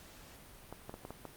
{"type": "clicks", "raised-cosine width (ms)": 1, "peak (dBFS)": -29, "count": 6, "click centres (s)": [0.726, 0.895, 0.941, 1.051, 1.106, 1.253], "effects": ["pink hiss -55 dBFS RMS until 1.36 s", "Opus 48 kbps"]}